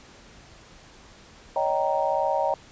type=chord; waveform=sine; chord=Eb dominant seventh; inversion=third; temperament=just; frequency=560 / 622.3 / 777.8 / 933.4 Hz; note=Db5 / Eb5 / G5 / Bb5; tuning=+18 / 0 / -14 / +2 cents; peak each=-27 dBFS; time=1.56-2.54 s; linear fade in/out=2 ms; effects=pink hiss -50 dBFS RMS until 2.71 s + resampled to 16000 Hz